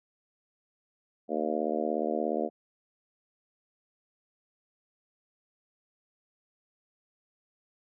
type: harmonic tone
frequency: 77 Hz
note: D#2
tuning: 17 cents flat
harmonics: 3 / 4 / 5 / 6 / 7 / 8 / 9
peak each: -35 / -35 / -35 / -35 / -35 / -35 / -35 dBFS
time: 1.28-2.5 s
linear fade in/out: 50 ms
effects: none